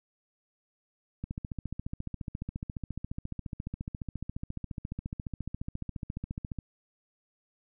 click train, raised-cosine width 5 ms, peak -23 dBFS, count 78, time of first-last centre 1.24-6.587 s, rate 14.4 Hz, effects none

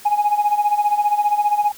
sine tone with tremolo, 830.6 Hz, G#5, in tune, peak -10 dBFS, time 0.05-1.72 s, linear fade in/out 10 ms, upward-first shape sine, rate 15 Hz, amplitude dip 80%, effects tanh soft clip ceiling -10 dBFS + white hiss -42 dBFS RMS until 1.77 s

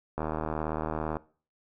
click train, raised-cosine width 1 ms, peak -17 dBFS, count 78, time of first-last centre 0.18-1.168 s, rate 77.9 Hz, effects noise-tail reverb RT60 0.4 s tail -20 dB re dry

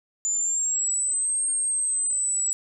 sine exponential two-way sweep, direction up then down, 7040 to 8570 to 7770 Hz, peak -22 dBFS, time 0.25-2.53 s, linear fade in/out 0 ms, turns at 1.48 s, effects none

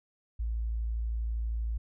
sine tone, 56.3 Hz, A1, 40 cents sharp, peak -29 dBFS, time 0.39-1.78 s, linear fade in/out 10 ms, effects none

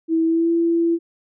sine tone with pitch glide, 325.7 to 335.8 Hz, E4 to E4, -21 to +32 cents, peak -15 dBFS, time 0.08-0.99 s, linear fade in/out 50 ms, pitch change +53 cents, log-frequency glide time 0.25-0.51 s, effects none

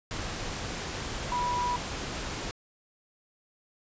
sine tone in noise, 979 Hz, B5, 15 cents flat, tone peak -27 dBFS, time 1.32-1.76 s, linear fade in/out 0 ms, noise pink, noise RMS -35 dBFS, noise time 0.11-2.51 s, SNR +5 dB, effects resampled to 16000 Hz

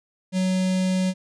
square tone with notch filter, 186.1 Hz, F#3, 10 cents sharp, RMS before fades -22 dBFS, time 0.32-1.14 s, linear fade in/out 50 ms, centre 1200 Hz, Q 0.82, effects resampled to 22050 Hz

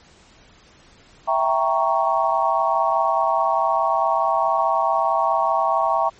sine chord, E diminished seventh, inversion none, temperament equal, 659.3 / 784 / 932.3 / 1108.7 Hz, E5 / G5 / Bb5 / Db6, 0 / 0 / 0 / 0 cents, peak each -22 dBFS, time 1.27-6.1 s, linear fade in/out 20 ms, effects pink hiss -51 dBFS RMS until 6.19 s + MP3 32 kbps

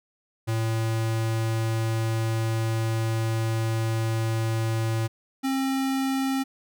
square tone pair in turn, 112.5 / 267.6 Hz, A2 / C4, +39 / +39 cents, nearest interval octave + minor third, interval 1500 cents, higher second, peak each -24 dBFS, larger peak neither, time 0.47-5.08 / 5.43-6.44 s, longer first, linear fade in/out 20 ms, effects none

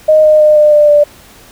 sine tone with pitch steps, 620 / 613.6 / 607.2 / 601 / 594.7 / 588.6 Hz, D#5 / D#5 / D#5 / D5 / D5 / D5, -6 / -24 / -42 / +40 / +22 / +4 cents, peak -3 dBFS, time 0.08-1.04 s, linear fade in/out 10 ms, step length 160 ms, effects pink hiss -39 dBFS RMS until 1.51 s

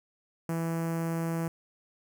sawtooth tone with notch filter, 165.3 Hz, E3, 5 cents sharp, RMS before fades -31 dBFS, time 0.49-1.48 s, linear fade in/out 2 ms, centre 3700 Hz, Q 0.52, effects none

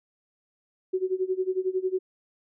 sine tone with tremolo, 373.6 Hz, F#4, 17 cents sharp, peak -21 dBFS, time 0.93-1.99 s, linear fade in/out 10 ms, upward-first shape sine, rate 11 Hz, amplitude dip 90%, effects none

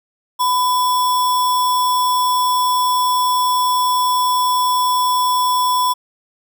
sine tone with sample-and-hold, 1000 Hz, B5, 21 cents sharp, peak -13 dBFS, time 0.39-5.94 s, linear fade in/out 20 ms, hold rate 4410 Hz, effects none

